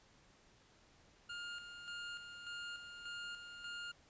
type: tone with tremolo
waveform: 25% pulse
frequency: 1413 Hz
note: F6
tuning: 20 cents sharp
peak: -40 dBFS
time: 1.29-3.92 s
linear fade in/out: 10 ms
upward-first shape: square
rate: 1.7 Hz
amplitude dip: 50%
effects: pink hiss -67 dBFS RMS until 4.09 s + resampled to 16000 Hz